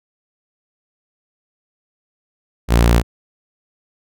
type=tone; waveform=sawtooth; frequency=58.27 Hz; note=A#1; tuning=in tune; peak=-6 dBFS; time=2.68-3.03 s; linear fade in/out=50 ms; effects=none